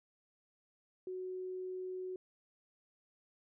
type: tone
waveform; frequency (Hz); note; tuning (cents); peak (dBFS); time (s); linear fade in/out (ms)
sine; 370; F#4; 0; -39; 1.07-2.16; 2
effects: none